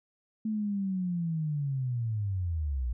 sine linear sweep, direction down, 220.4 to 56.8 Hz, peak -28 dBFS, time 0.45-2.93 s, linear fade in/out 5 ms, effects none

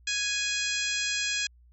harmonic tone with a mistuned harmonic, 830.6 Hz, G#5, in tune, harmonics 2 / 3 / 4 / 5 / 6 / 7 / 8 / 9, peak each -34 / -32 / -34 / -36 / -37 / -39 / -38 / -37 dBFS, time 0.07-1.47 s, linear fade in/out 5 ms, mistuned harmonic 7, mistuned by +17 cents, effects added 60 Hz sine -54 dBFS peak until 1.72 s

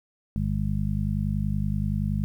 harmonic tone, 50.6 Hz, G#1, 44 cents flat, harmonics 1 / 2 / 3 / 4, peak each -29 / -29 / -29 / -29 dBFS, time 0.36-2.24 s, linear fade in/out 0 ms, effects 10-bit

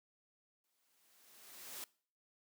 white noise with exponential growth, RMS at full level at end -45 dBFS, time 0.64-1.84 s, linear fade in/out 1 ms, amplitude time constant 260 ms, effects noise-tail reverb RT60 0.5 s tail -23 dB re dry + high-pass 200 Hz 12 dB/octave

